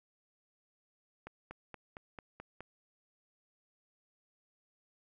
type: accelerating click train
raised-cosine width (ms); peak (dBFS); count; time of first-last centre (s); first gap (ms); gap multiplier
0.5; -30; 7; 1.27-2.606; 240; 0.97
effects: none